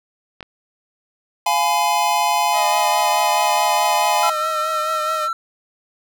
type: clicks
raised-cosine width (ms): 0.3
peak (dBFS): -18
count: 2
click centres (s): 0.407 / 0.428
type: chord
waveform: square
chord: F diminished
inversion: none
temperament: just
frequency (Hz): 698.5 / 838.1 / 1005.8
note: F5 / Ab5 / Cb6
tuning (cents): 0 / +16 / +31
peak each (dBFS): -23 / -19 / -21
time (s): 1.46-4.3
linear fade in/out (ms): 5
type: tone with vibrato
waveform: sawtooth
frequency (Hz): 622.3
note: D#5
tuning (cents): 0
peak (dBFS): -20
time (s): 2.52-5.29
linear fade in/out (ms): 50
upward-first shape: triangle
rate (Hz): 4.7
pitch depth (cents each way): 41
type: tone with tremolo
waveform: triangle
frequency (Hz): 1341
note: E6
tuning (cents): +29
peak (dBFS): -17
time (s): 4.23-5.33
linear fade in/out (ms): 2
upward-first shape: sine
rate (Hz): 6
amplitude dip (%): 25
effects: none